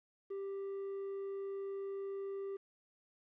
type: tone with quantisation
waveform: triangle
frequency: 393.2 Hz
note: G4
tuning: 5 cents sharp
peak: -37 dBFS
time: 0.3-2.57 s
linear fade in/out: 10 ms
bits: 10
effects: low-pass 2000 Hz 12 dB/octave